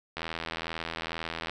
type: click train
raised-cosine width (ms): 0.3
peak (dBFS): -17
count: 110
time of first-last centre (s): 0.17-1.496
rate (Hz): 82.2
effects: none